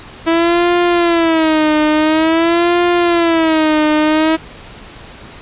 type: tone with vibrato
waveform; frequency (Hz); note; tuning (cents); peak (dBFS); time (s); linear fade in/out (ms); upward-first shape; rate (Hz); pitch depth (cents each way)
sawtooth; 326.8; E4; -15; -6; 0.26-4.37; 20; sine; 0.48; 120
effects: pink hiss -35 dBFS RMS until 5.41 s + resampled to 8000 Hz